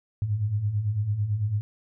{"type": "beating tone pair", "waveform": "sine", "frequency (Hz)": [98, 107], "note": ["G2", "A2"], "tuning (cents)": [0, -48], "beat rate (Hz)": 9, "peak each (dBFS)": [-31, -24], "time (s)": [0.22, 1.61], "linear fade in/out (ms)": 0, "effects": []}